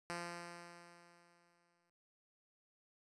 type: tone with exponential decay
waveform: 5% pulse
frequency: 172.7 Hz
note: F3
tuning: 19 cents flat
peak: -29 dBFS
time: 0.1-1.9 s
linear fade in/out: 0 ms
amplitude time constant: 390 ms
effects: resampled to 24000 Hz